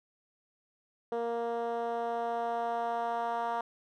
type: tone with band-pass filter sweep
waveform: 10% pulse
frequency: 233.7 Hz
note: A#3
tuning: 5 cents sharp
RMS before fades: -33 dBFS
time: 1.12-3.61 s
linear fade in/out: 2 ms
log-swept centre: 500 to 850 Hz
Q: 2.4
effects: none